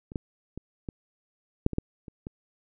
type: clicks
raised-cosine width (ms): 3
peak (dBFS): -28 / -16 / -24 / -21 / -8 / -20 / -12 / -29 / -23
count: 9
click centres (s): 0.119 / 0.158 / 0.576 / 0.888 / 1.664 / 1.733 / 1.784 / 2.082 / 2.269
effects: none